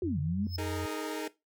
sine linear two-way sweep, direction down then up, 384.5 to 137.2 to 217.6 Hz, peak -29 dBFS, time 0.02-0.47 s, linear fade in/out 2 ms, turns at 0.19 s
sine tone, 89.1 Hz, F2, 35 cents sharp, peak -35 dBFS, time 0.03-0.86 s, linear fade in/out 5 ms
square tone with exponential growth, 5200 Hz, E8, 24 cents flat, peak -33 dBFS, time 0.44-0.56 s, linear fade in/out 1 ms, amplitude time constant 24 ms
sawtooth chord, D# suspended fourth, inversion none, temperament equal with one note detuned, 311.1 / 415.3 / 458.7 Hz, D#4 / G#4 / A#4, 0 / 0 / -28 cents, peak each -33 / -36 / -35 dBFS, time 0.58-1.28 s, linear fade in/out 5 ms
effects noise-tail reverb RT60 0.2 s tail -17 dB re dry

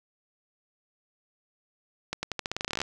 accelerating click train, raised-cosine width 0.2 ms, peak -13 dBFS, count 17, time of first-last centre 2.13-2.816 s, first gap 100 ms, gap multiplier 0.87, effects none

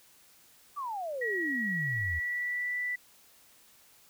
sine exponential sweep, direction down, 1200 to 73.42 Hz, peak -33 dBFS, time 0.76-2.2 s, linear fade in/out 20 ms
sine tone with pitch glide, 1916 to 1973.3 Hz, A#6 to B6, +47 to -2 cents, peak -30 dBFS, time 1.21-2.96 s, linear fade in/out 10 ms, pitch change +51 cents, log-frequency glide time 1.64-2.78 s
effects white hiss -60 dBFS RMS until 4.09 s

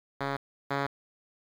5% pulse tone pair in turn, 138.59 / 139.72 Hz, C#3 / C#3, 0 / +14 cents, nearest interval unison, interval 14 cents, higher second, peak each -18 / -16 dBFS, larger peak second, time 0.2-0.37 / 0.7-0.87 s, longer neither, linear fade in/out 10 ms, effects low-pass 3000 Hz 12 dB/octave + 8-bit

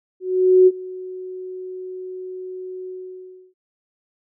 sine tone with ADSR envelope, 370 Hz, F#4, in tune, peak -7 dBFS, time 0.2-3.54 s, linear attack 470 ms, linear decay 40 ms, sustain -22 dB, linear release 660 ms, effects none

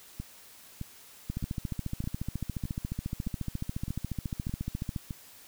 two click trains, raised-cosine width 5 ms, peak -23 / -20 dBFS, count 9 / 53, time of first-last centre 0.2-5.108 / 1.3-4.962 s, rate 1.63 / 14.2 Hz, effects white hiss -53 dBFS RMS until 5.47 s

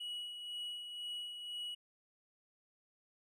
triangle tone with tremolo, 2921 Hz, F#7, 23 cents flat, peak -38 dBFS, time 0-1.75 s, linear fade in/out 10 ms, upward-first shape sine, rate 2 Hz, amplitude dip 45%, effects none

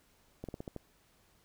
slowing click train, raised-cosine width 2 ms, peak -27 dBFS, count 6, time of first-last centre 0.44-0.763 s, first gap 47 ms, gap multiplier 1.16, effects pink hiss -68 dBFS RMS until 1.44 s

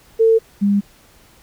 sine tone pair in turn, 450 / 201.7 Hz, A4 / G3, +39 / +50 cents, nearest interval octave + major second, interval 1389 cents, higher first, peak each -9 / -12 dBFS, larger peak first, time 0.19-0.39 / 0.61-0.81 s, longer neither, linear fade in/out 20 ms, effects pink hiss -50 dBFS RMS until 1.42 s

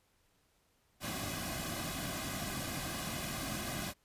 pink noise with comb filter, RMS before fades -39 dBFS, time 1-3.94 s, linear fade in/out 50 ms, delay 2.2 ms, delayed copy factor -0.75, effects pink hiss -73 dBFS RMS until 4.04 s + resampled to 32000 Hz

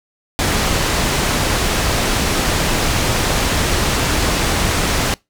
pink low-pass noise, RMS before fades -17 dBFS, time 0.39-5.14 s, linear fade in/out 0 ms, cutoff 9000 Hz, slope 12 dB/octave, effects noise-tail reverb RT60 0.2 s tail -24 dB re dry

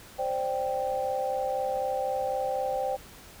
sine chord, C suspended second, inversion none, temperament equal, 523.3 / 587.3 / 784 Hz, C5 / D5 / G5, 0 / 0 / 0 cents, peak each -30 / -34 / -30 dBFS, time 0.18-2.97 s, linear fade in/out 20 ms, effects pink hiss -49 dBFS RMS until 3.4 s

